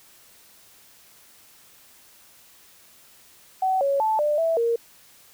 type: tone with pitch steps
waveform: sine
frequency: 756 / 556 / 874 / 595 / 657 / 465.6 Hz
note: F#5 / C#5 / A5 / D5 / E5 / A#4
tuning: +37 / +5 / -12 / +22 / -6 / -2 cents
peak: -19 dBFS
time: 3.62-4.76 s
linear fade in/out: 5 ms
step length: 190 ms
effects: white hiss -53 dBFS RMS until 5.33 s